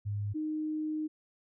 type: tone pair in turn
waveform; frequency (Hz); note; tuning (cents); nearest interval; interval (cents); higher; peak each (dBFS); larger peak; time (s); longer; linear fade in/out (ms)
sine; 102.7 / 308.8; G#2 / D#4; -19 / -13; octave + perfect fifth; 1906; second; -31 / -31; neither; 0.05-0.34 / 0.34-1.08; second; 20
effects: none